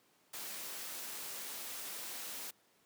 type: noise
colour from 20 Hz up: white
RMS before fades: -44 dBFS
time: 0.33-2.51 s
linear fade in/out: 10 ms
effects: pink hiss -70 dBFS RMS until 2.85 s + high-pass 200 Hz 12 dB/octave